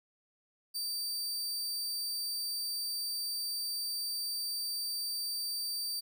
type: tone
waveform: sawtooth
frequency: 4644 Hz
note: D8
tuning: 20 cents flat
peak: -31 dBFS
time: 0.74-6.01 s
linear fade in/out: 20 ms
effects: none